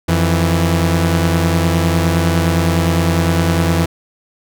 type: tone pair together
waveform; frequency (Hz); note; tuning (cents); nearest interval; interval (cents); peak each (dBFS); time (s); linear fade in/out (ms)
sawtooth; 87.31 / 164.82; F2 / E3; 0 / 0; major seventh; 1100; -11; 0.08-3.86; 10
effects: none